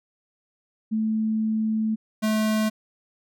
sine / square tone pair in turn, 218.9 / 216.5 Hz, A3 / A3, -9 / -28 cents, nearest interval unison, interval 19 cents, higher first, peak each -21 dBFS, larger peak neither, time 0.91-1.96 / 2.22-2.7 s, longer first, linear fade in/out 20 ms, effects none

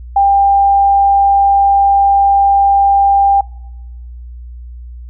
sine tone, 795 Hz, G5, 24 cents sharp, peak -6 dBFS, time 0.16-3.41 s, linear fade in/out 5 ms, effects noise-tail reverb RT60 1.0 s tail -25 dB re dry + added 60 Hz sine -27 dBFS peak until 5.09 s

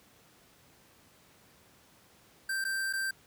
square tone with dropouts, 1568 Hz, G6, in tune, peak -31 dBFS, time 2.49-3.11 s, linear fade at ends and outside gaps 5 ms, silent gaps 2.642-2.649 / 2.928-2.934 s, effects pink hiss -61 dBFS RMS until 3.26 s + high-pass 80 Hz 12 dB/octave

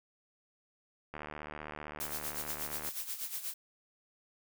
click train, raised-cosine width 0.5 ms, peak -27 dBFS, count 133, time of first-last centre 1.14-2.888 s, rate 75.5 Hz
blue noise with tremolo, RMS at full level -37 dBFS, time 2-3.54 s, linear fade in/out 5 ms, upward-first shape sine, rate 8.3 Hz, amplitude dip 70%
effects none

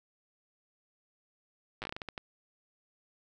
slowing click train, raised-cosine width 0.3 ms, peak -22 dBFS, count 11, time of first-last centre 1.82-2.178 s, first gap 8 ms, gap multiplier 1.31, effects none

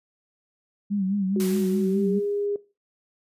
sine tone with vibrato, 196 Hz, G3, in tune, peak -22 dBFS, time 0.9-2.2 s, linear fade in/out 20 ms, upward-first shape sine, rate 4.8 Hz, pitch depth 83 cents each way
sine tone with pitch glide, 371.6 to 407.6 Hz, F#4 to G#4, +7 to -32 cents, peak -24 dBFS, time 1.36-2.56 s, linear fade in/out 2 ms, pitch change +161 cents, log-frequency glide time 1.78-2.16 s
white noise with exponential decay, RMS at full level -33 dBFS, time 1.4-2.46 s, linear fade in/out 0 ms, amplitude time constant 230 ms
effects noise-tail reverb RT60 0.3 s tail -19 dB re dry + resampled to 32000 Hz

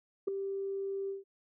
sine tone with ADSR envelope, 392 Hz, G4, in tune, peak -23 dBFS, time 0.27-1.24 s, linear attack 12 ms, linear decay 3 ms, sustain -10 dB, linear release 150 ms, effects tanh soft clip ceiling -24 dBFS

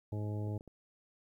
harmonic tone, 105.1 Hz, G#2, 21 cents sharp, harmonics 1 / 2 / 3 / 4 / 5 / 6 / 8, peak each -35 / -46 / -45 / -48 / -51 / -52 / -54 dBFS, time 0.12-0.58 s, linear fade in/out 5 ms
clicks, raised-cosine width 2 ms, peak -38 dBFS, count 3, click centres 0.475 / 0.609 / 0.677 s
effects 12-bit

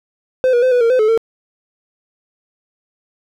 triangle tone with pitch steps, 514 / 480.8 / 513 / 491.8 / 461.2 / 510 / 431.4 / 452.4 Hz, C5 / B4 / C5 / B4 / A#4 / C5 / A4 / A4, -31 / -46 / -34 / -7 / -19 / -44 / -34 / +48 cents, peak -8 dBFS, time 0.44-1.176 s, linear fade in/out 0 ms, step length 92 ms, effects none

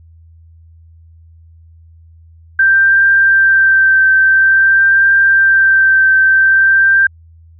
sine tone with vibrato, 1568 Hz, G6, in tune, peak -6 dBFS, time 2.59-7.07 s, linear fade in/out 5 ms, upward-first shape triangle, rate 0.49 Hz, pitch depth 18 cents each way, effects added 82 Hz sine -39 dBFS peak until 7.59 s

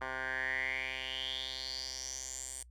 10% pulse tone with band-pass filter sweep, 130.81 Hz, C3, in tune, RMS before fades -39 dBFS, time 0.01-2.63 s, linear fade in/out 5 ms, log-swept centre 1300 to 8600 Hz, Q 6.6, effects noise-tail reverb RT60 0.1 s tail -23 dB re dry + added 60 Hz sine -54 dBFS peak until 2.7 s

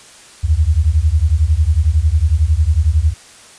sine beating tone pair, 72.5 / 83.5 Hz, D2 / E2, -22 / +23 cents, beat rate 11 Hz, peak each -13 dBFS, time 0.43-3.14 s, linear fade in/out 20 ms, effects white hiss -41 dBFS RMS until 3.58 s + resampled to 22050 Hz

